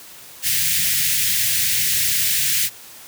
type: band-stop noise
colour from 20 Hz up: white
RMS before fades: -19 dBFS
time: 0.42-2.7 s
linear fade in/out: 50 ms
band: 180 to 1700 Hz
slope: 48 dB/octave
effects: white hiss -41 dBFS RMS until 3.07 s + high-pass 60 Hz 12 dB/octave